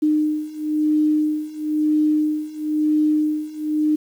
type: beating tone pair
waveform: sine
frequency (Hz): 304.2 / 305.2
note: D#4 / D#4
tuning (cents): -39 / -33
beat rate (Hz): 1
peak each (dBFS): -21 / -19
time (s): 0.02-3.96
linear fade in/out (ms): 10
effects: 8-bit